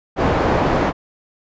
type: low-pass noise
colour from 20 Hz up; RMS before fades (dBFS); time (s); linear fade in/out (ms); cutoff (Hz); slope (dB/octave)
white; -17; 0.16-0.93; 50; 780; 12
effects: resampled to 16000 Hz